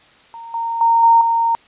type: tone with level steps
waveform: sine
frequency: 922 Hz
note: A#5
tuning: 19 cents flat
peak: -31 / -19 / -10 / -7 / -13 dBFS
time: 0.34-1.55 s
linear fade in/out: 0 ms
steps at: 0.54 / 0.81 / 1.03 / 1.21 s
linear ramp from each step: 2 ms
effects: white hiss -49 dBFS RMS until 1.67 s + resampled to 8000 Hz